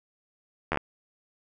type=slowing click train; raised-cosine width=0.5 ms; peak=-11 dBFS; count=5; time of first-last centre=0.72-0.773 s; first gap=12 ms; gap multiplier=1.07; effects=none